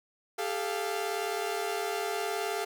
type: tone cluster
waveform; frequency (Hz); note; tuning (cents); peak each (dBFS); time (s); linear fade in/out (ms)
sawtooth; 397.7 / 437 / 697; G4 / A4 / F5; +25 / -12 / -4; -31; 0.38-2.65; 10
effects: none